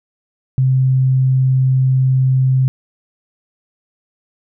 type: tone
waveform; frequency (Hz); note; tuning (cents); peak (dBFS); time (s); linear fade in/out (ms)
sine; 130.81; C3; 0; -10; 0.58-2.68; 0
effects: none